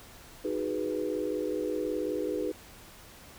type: chord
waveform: sine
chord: G# minor seventh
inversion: second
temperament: equal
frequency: 311.1 / 370 / 415.3 / 493.9 Hz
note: D#4 / F#4 / G#4 / B4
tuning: 0 / 0 / 0 / 0 cents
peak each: -34 / -36 / -34 / -34 dBFS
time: 0.44-2.52 s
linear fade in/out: 10 ms
effects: pink hiss -51 dBFS RMS until 3.38 s